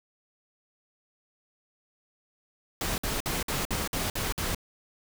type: noise bursts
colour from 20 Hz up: pink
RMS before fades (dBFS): -30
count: 8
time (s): 2.81-4.548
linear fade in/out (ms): 2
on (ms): 170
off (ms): 54
effects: none